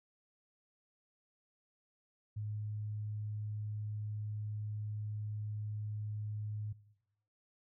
sine tone, 105.8 Hz, G#2, 33 cents sharp, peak -37 dBFS, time 2.36-6.73 s, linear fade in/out 10 ms, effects noise-tail reverb RT60 0.9 s tail -19 dB re dry

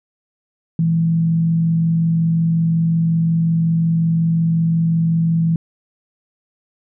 sine tone with frequency modulation, 164.81 Hz, E3, in tune, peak -13 dBFS, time 0.79-5.56 s, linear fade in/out 2 ms, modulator 45.5 Hz, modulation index 0.26, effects none

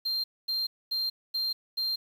triangle tone bursts, 4179 Hz, C8, 3 cents flat, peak -26 dBFS, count 5, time 0.05-1.96 s, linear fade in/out 10 ms, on 190 ms, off 240 ms, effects 9-bit

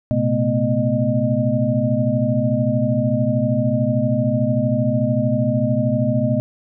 sine tone cluster, 116.5 / 129.7 / 218.9 / 250.5 / 612 Hz, A#2 / C3 / A3 / B3 / D#5, -1 / -15 / -9 / +25 / -29 cents, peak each -22 dBFS, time 0.11-6.4 s, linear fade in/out 0 ms, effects none

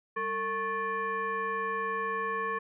sine tone with frequency modulation, 1099 Hz, C#6, 15 cents flat, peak -29 dBFS, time 0.16-2.59 s, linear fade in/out 10 ms, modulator 647 Hz, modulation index 1.1, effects none

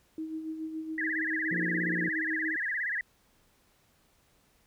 sine tone with tremolo, 317.1 Hz, D#4, 33 cents sharp, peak -32 dBFS, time 0.18-2.56 s, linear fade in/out 2 ms, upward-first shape sine, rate 7.1 Hz, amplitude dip 50%
sine tone with vibrato, 1813 Hz, A#6, 49 cents flat, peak -29 dBFS, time 0.98-3.01 s, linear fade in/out 2 ms, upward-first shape sine, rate 17 Hz, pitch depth 190 cents each way
harmonic tone, 58.27 Hz, A#1, in tune, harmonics 3 / 4 / 5 / 6 / 7 / 8 / 9, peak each -33 / -43 / -44 / -40 / -48 / -49 / -52 dBFS, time 1.51-2.09 s, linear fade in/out 5 ms
effects pink hiss -67 dBFS RMS until 4.66 s

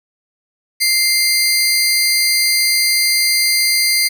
sawtooth tone pair together, 2093 / 4746 Hz, C7 / D8, 0 / +17 cents, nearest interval octave + major second, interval 1417 cents, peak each -12 dBFS, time 0.8-4.09 s, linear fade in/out 20 ms, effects none

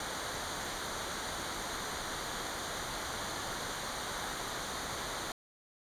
pink noise with comb filter, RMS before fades -38 dBFS, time 0-5.32 s, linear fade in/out 2 ms, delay 0.38 ms, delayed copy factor -0.65, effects low-pass 9000 Hz 12 dB/octave

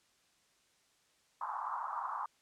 pink band-pass noise, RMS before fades -39 dBFS, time 1.41-2.26 s, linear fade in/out 5 ms, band 880 to 1200 Hz, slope 48 dB/octave, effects white hiss -71 dBFS RMS until 2.41 s + low-pass 8000 Hz 12 dB/octave

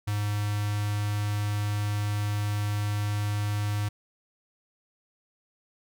square tone with notch filter, 103.83 Hz, G#2, in tune, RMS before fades -28 dBFS, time 0.07-3.89 s, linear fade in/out 10 ms, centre 420 Hz, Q 0.75, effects none

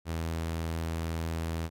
sawtooth tone, 82 Hz, E2, 9 cents flat, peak -27 dBFS, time 0.05-1.7 s, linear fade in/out 50 ms, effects AAC 64 kbps

